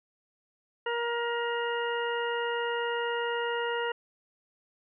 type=harmonic tone; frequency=472.2 Hz; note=A#4; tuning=22 cents sharp; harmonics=1 / 2 / 3 / 4 / 6; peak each=-31 / -34 / -36 / -37 / -39 dBFS; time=0.86-3.92 s; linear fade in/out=5 ms; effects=none